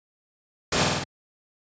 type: noise with echo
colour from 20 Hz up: pink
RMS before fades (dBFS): -22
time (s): 0.72-0.84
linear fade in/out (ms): 5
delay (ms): 50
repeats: 4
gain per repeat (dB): -2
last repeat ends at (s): 1.04
effects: high-pass 100 Hz 12 dB/octave + resampled to 16000 Hz